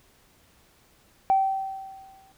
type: tone with exponential decay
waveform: sine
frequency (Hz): 773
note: G5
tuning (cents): -24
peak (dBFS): -15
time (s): 1.3-2.32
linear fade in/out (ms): 0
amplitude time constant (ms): 220
effects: tanh soft clip ceiling -11 dBFS + pink hiss -60 dBFS RMS until 2.37 s